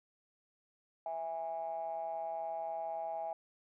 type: ring-modulated tone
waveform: triangle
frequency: 81.5 Hz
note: E2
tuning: 19 cents flat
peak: -31 dBFS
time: 1.06-3.33 s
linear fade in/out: 0 ms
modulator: 739 Hz
effects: tanh soft clip ceiling -27 dBFS